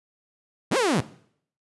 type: linear two-way sweep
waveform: sawtooth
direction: up then down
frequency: 102.9 to 553 to 102.9 Hz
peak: -16 dBFS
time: 0.71-1.01 s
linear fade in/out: 10 ms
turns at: 0.77 s
effects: noise-tail reverb RT60 0.6 s tail -17 dB re dry + resampled to 24000 Hz